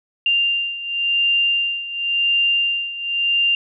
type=beating tone pair; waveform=sine; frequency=2790 / 2790.93 Hz; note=F7 / F7; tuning=-2 / -2 cents; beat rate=0.93 Hz; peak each=-18 / -22 dBFS; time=0.26-3.55 s; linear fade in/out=2 ms; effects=none